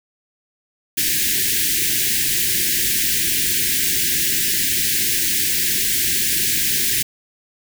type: band-stop noise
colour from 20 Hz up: white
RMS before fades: -19 dBFS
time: 0.97-7.03 s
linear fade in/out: 10 ms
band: 410 to 1600 Hz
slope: 96 dB/octave
effects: none